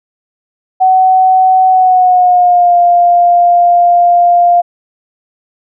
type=tone with pitch glide; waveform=sine; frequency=750 to 699.8 Hz; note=F#5 to F5; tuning=+23 to +3 cents; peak=-4 dBFS; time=0.8-4.62 s; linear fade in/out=20 ms; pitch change=-120 cents; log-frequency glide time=1.68-2.77 s; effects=none